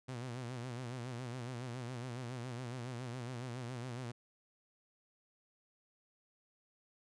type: tone with vibrato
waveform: sawtooth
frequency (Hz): 123.47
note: B2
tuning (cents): 0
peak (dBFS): -37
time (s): 0.08-4.12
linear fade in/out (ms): 10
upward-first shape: sine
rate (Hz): 7.2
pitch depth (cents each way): 100
effects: resampled to 22050 Hz